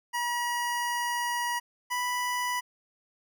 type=tone pair in turn; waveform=25% pulse; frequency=961 / 986.3 Hz; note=B5 / B5; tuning=-48 / -3 cents; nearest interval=unison; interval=45 cents; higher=second; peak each=-24 dBFS; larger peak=neither; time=0.13-1.6 / 1.9-2.61 s; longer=first; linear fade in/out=20 ms; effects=none